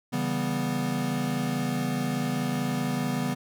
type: chord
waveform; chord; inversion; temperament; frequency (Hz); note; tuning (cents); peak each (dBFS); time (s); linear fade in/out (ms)
square; C# half-diminished seventh; none; equal with one note detuned; 139.96 / 164.81 / 196 / 246.9; C#3 / E3 / G3 / B3; +17 / 0 / 0 / 0; -33 / -34 / -34 / -30; 0.12-3.35; 20
effects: none